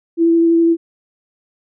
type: tone with vibrato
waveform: sine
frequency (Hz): 333.5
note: E4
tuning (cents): +20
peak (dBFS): -9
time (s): 0.17-0.77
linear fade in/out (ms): 50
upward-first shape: sine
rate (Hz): 12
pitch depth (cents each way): 11
effects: none